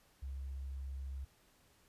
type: tone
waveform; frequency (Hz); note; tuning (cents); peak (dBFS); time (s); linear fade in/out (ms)
sine; 67.5; C#2; -45; -40; 0.22-1.25; 10
effects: pink hiss -69 dBFS RMS until 1.88 s + resampled to 32000 Hz